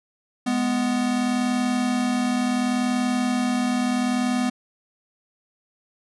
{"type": "tone pair together", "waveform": "square", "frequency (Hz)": [207.7, 248.4], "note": ["G#3", "B3"], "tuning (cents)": [0, 10], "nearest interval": "minor third", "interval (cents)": 310, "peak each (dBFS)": [-28, -22], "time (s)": [0.46, 4.5], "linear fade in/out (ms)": 10, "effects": ["resampled to 24000 Hz"]}